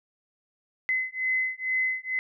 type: beating tone pair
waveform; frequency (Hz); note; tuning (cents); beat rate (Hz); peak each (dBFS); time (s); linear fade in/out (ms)
sine; 2037 / 2039.2; C7 / C7; -47 / -45; 2.2; -28; 0.89-2.19; 0
effects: none